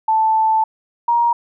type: tone pair in turn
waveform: sine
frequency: 880 / 943.2 Hz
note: A5 / A#5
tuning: 0 / +20 cents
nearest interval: minor second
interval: 120 cents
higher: second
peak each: -12 dBFS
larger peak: neither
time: 0.08-0.64 / 1.08-1.33 s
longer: first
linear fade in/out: 5 ms
effects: none